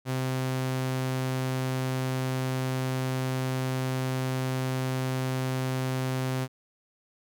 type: tone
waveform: sawtooth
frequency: 130 Hz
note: C3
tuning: 11 cents flat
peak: -23 dBFS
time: 0.05-6.48 s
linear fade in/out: 50 ms
effects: none